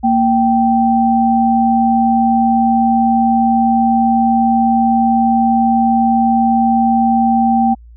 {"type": "tone pair together", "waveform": "sine", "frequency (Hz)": [231.9, 780], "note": ["A#3", "G5"], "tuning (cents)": [-9, -9], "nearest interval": "octave + major sixth", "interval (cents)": 2100, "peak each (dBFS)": -12, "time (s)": [0.03, 7.75], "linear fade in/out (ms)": 20, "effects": ["added 58 Hz sine -36 dBFS peak until 7.96 s"]}